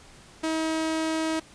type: tone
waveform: sawtooth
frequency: 319.2 Hz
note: D#4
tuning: 44 cents sharp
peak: -21 dBFS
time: 0.43-1.4 s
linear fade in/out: 10 ms
effects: pink hiss -51 dBFS RMS until 1.54 s + resampled to 22050 Hz